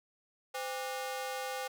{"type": "ring-modulated tone", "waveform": "sawtooth", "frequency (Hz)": 659.3, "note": "E5", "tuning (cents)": 0, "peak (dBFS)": -29, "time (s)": [0.54, 1.68], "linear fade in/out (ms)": 10, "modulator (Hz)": 144, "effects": []}